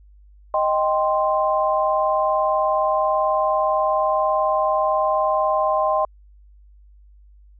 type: chord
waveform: sine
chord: C minor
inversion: first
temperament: equal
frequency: 622.3 / 784 / 1046.5 Hz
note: Eb5 / G5 / C6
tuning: 0 / 0 / 0 cents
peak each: -20 / -23 / -21 dBFS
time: 0.54-6.05 s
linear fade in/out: 2 ms
effects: added 50 Hz sine -46 dBFS peak until 7.59 s